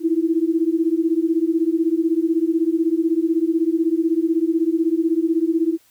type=beating tone pair; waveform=sine; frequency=320.1 / 336.1 Hz; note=D#4 / E4; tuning=+49 / +34 cents; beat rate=16 Hz; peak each=-19 dBFS; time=0-5.78 s; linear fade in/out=50 ms; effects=white hiss -57 dBFS RMS until 5.9 s